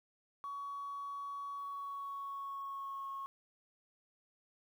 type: tone with pitch glide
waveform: sine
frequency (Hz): 1125 to 1093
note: C#6 to C#6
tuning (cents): +25 to -25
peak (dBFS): -39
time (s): 0.44-3.26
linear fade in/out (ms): 0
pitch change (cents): -50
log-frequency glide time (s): 1.57-3.09
effects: tanh soft clip ceiling -36 dBFS + 11-bit